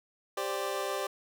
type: chord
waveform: 25% pulse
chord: G suspended fourth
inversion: none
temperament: equal with one note detuned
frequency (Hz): 394 / 523.3 / 587.3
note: G4 / C5 / D5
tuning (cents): +9 / 0 / 0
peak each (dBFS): -32 / -33 / -32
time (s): 0.37-1.07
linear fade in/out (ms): 5
effects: none